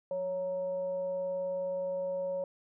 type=tone with frequency modulation; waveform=sine; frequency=554.4 Hz; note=C#5; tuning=in tune; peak=-31 dBFS; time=0.11-2.44 s; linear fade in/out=2 ms; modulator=376 Hz; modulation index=0.25; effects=none